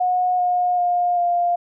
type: tone with pitch steps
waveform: sine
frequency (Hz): 727 / 717.8 / 708.8 / 699.8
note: F#5 / F5 / F5 / F5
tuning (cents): -31 / +47 / +25 / +3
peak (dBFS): -16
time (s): 0-1.56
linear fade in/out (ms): 10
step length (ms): 390
effects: none